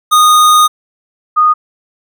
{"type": "tone pair in turn", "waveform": ["square", "sine"], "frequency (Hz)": [1234, 1234], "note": ["D#6", "D#6"], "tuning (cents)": [-15, -15], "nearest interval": "unison", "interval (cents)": 0, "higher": "neither", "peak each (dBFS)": -5, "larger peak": "neither", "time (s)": [[0.11, 0.68], [1.36, 1.54]], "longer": "first", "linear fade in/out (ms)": 20, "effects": []}